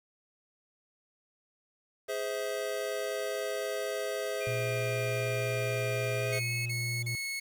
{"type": "chord", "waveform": "square", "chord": "Ab augmented", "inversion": "none", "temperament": "just", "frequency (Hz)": [415.3, 519.1, 648.9], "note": ["Ab4", "C5", "E5"], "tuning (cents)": [0, -14, -27], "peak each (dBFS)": -37, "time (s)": [2.08, 6.4], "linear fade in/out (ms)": 20}
{"type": "tone with pitch glide", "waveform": "sine", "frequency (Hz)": [2412, 2570], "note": ["D7", "E7"], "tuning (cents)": [46, -45], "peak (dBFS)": -38, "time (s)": [4.4, 6.71], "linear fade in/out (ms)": 20, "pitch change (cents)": 109, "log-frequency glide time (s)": [6.17, 6.53]}
{"type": "tone", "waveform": "triangle", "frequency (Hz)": 118.8, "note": "A#2", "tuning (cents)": 33, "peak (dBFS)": -31, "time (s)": [4.47, 7.15], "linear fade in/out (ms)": 0}
{"type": "tone bursts", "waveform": "sawtooth", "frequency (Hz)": 2191, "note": "C#7", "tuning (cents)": -21, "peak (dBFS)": -30, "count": 3, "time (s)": [6.32, 7.4], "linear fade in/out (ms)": 10, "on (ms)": 340, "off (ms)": 30}
{"effects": ["9-bit"]}